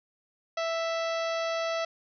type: harmonic tone with a mistuned harmonic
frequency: 660 Hz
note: E5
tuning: 2 cents sharp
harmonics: 1 / 2 / 3 / 4 / 5 / 6 / 7 / 8 / 9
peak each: -29 / -35 / -39 / -41 / -43 / -45 / -46 / -47 / -48 dBFS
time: 0.57-1.85 s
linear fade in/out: 5 ms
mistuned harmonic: 7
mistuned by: -29 cents
effects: none